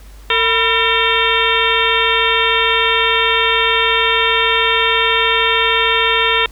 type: harmonic tone with a mistuned harmonic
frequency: 453.3 Hz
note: A#4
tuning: 48 cents flat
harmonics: 1 / 2 / 3 / 4 / 5 / 6 / 7 / 8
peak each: -20 / -20 / -20 / -20 / -20 / -20 / -20 / -20 dBFS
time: 0.3-6.46 s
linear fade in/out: 2 ms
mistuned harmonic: 2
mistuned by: +140 cents
effects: added 50 Hz sine -35 dBFS peak until 6.51 s + pink hiss -46 dBFS RMS until 6.51 s